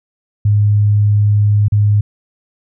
sine tone with dropouts, 103.83 Hz, G#2, in tune, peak -8 dBFS, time 0.45-2.01 s, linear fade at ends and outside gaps 5 ms, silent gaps 1.683-1.721 s, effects none

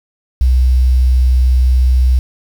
sine tone with quantisation, 63.2 Hz, B1, 41 cents sharp, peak -7 dBFS, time 0.41-2.19 s, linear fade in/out 0 ms, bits 6, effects none

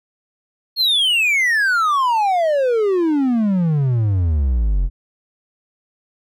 triangle exponential sweep, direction down, 4337 to 41.2 Hz, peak -12 dBFS, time 0.76-4.9 s, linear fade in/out 50 ms, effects none

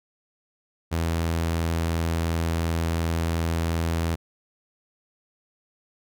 sawtooth tone, 82.8 Hz, E2, 8 cents sharp, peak -19 dBFS, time 0.91-4.16 s, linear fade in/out 20 ms, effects none

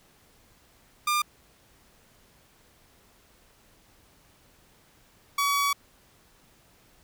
sawtooth tone pair in turn, 1200 / 1133.5 Hz, D6 / C#6, +37 / +38 cents, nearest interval minor second, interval 99 cents, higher first, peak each -19 / -19 dBFS, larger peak neither, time 1.07-1.22 / 5.38-5.73 s, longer second, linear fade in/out 5 ms, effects pink hiss -60 dBFS RMS until 7.03 s

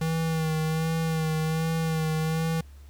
square tone with vibrato, 160.2 Hz, E3, 49 cents flat, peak -25 dBFS, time 0.01-2.61 s, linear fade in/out 5 ms, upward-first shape sine, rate 1.3 Hz, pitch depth 30 cents each way, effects added 70 Hz sine -44 dBFS peak until 2.89 s + pink hiss -60 dBFS RMS until 2.89 s

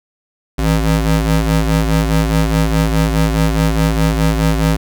30% pulse ring-modulated tone, 108.6 Hz, A2, 22 cents flat, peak -6 dBFS, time 0.58-4.77 s, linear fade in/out 10 ms, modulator 51.9 Hz, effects none

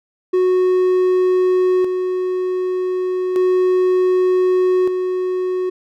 triangle tone with tremolo, 367.7 Hz, F#4, 11 cents flat, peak -10 dBFS, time 0.33-5.7 s, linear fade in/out 10 ms, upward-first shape square, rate 0.33 Hz, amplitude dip 45%, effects none

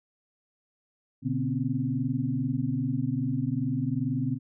sine tone cluster, 121.7 / 144.2 / 247.3 / 267.6 Hz, B2 / D3 / B3 / C4, -25 / -31 / +3 / +39 cents, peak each -31 dBFS, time 1.22-4.39 s, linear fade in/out 50 ms, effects none

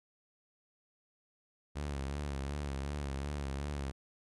sawtooth tone with vibrato, 70.5 Hz, C#2, 30 cents sharp, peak -32 dBFS, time 1.75-3.92 s, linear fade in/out 20 ms, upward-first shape sine, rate 2.7 Hz, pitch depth 70 cents each way, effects resampled to 24000 Hz

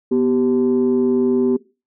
sine tone pair together, 246.9 / 388.3 Hz, B3 / G4, 0 / -16 cents, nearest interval minor sixth, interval 784 cents, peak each -15 dBFS, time 0.11-1.57 s, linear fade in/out 10 ms, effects noise-tail reverb RT60 0.3 s tail -20 dB re dry + tanh soft clip ceiling -9 dBFS

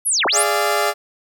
sine linear two-way sweep, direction down then up, 11790 to 277.2 to 11790 Hz, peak -15 dBFS, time 0.05-0.44 s, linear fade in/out 20 ms, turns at 0.26 s
20% pulse chord, D diminished, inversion second, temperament equal with one note detuned, 415.3 / 587.3 / 688.4 Hz, Ab4 / D5 / F5, 0 / 0 / -25 cents, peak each -16 dBFS, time 0.32-0.94 s, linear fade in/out 50 ms
effects none

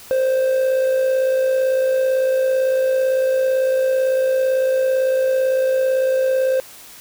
triangle tone with amplitude modulation, 523.3 Hz, C5, in tune, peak -11 dBFS, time 0.11-6.6 s, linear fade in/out 0 ms, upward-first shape sine, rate 57.9 Hz, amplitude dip 40%, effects white hiss -41 dBFS RMS until 7 s

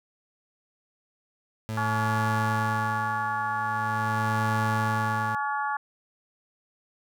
30% pulse tone with tremolo, 110 Hz, A2, in tune, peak -23 dBFS, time 1.69-5.35 s, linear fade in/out 0 ms, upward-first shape sine, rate 0.43 Hz, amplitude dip 80%
harmonic tone, 283.7 Hz, C#4, 40 cents sharp, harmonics 3 / 4 / 5 / 6, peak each -29 / -31 / -33 / -35 dBFS, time 1.77-5.77 s, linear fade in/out 5 ms
effects none

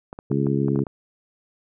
clicks, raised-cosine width 1 ms, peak -21 dBFS, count 8, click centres 0.129 / 0.189 / 0.317 / 0.468 / 0.683 / 0.759 / 0.791 / 0.868 s
harmonic tone, 69.3 Hz, C#2, in tune, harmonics 2 / 3 / 4 / 5 / 6, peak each -23 / -25 / -26 / -27 / -28 dBFS, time 0.3-0.84 s, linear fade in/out 10 ms
effects none

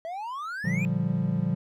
triangle exponential sweep, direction up, 642 to 2506 Hz, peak -30 dBFS, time 0.05-0.85 s, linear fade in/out 0 ms
triangle chord, G minor seventh, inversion first, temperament equal, 116.54 / 146.83 / 174.61 / 196 Hz, Bb2 / D3 / F3 / G3, 0 / 0 / 0 / 0 cents, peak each -30 / -28 / -25 / -29 dBFS, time 0.64-1.55 s, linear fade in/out 10 ms
effects none

